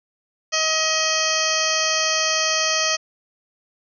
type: harmonic tone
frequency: 633 Hz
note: D#5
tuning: 30 cents sharp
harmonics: 1 / 2 / 3 / 4 / 5 / 7 / 8 / 9 / 10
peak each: -27 / -27 / -27 / -27 / -27 / -27 / -27 / -27 / -27 dBFS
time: 0.52-2.97 s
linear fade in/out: 20 ms
effects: none